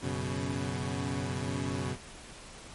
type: chord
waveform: 20% pulse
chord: F# suspended fourth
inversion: none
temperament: equal with one note detuned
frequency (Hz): 92.5 / 123.47 / 139.64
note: F#2 / B2 / C#3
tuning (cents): 0 / 0 / +13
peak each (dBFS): -31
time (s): 0.01-1.97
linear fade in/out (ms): 50
effects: pink hiss -48 dBFS RMS until 2.74 s + MP3 48 kbps